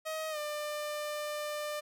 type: tone with pitch glide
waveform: sawtooth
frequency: 631 to 597 Hz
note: D#5 to D5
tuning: +24 to +28 cents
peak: -31 dBFS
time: 0.05-1.81 s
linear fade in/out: 20 ms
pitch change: -96 cents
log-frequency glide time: 0.3-0.38 s
effects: none